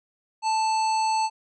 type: harmonic tone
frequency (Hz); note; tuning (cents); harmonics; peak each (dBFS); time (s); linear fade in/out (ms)
880; A5; 0; 1 / 3 / 5 / 7 / 9; -21 / -35 / -34 / -41 / -38; 0.42-1.3; 50
effects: none